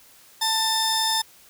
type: tone cluster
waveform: 35% pulse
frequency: 889 / 3607 / 5190 Hz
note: A5 / A7 / E8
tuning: +18 / +42 / -28 cents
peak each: -23 dBFS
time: 0.41-1.22 s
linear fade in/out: 10 ms
effects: white hiss -52 dBFS RMS until 1.49 s